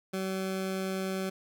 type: tone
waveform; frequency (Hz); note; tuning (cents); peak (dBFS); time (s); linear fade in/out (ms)
20% pulse; 190; F#3; +46; -26; 0.13-1.3; 10
effects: none